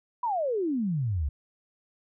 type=exponential sweep; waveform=sine; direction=down; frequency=1010 to 65.7 Hz; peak=-25 dBFS; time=0.23-1.29 s; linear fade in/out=5 ms; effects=none